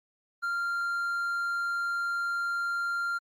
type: tone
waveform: triangle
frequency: 1390 Hz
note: F6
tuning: 9 cents flat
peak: -26 dBFS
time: 0.42-3.19 s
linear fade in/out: 20 ms
effects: Opus 32 kbps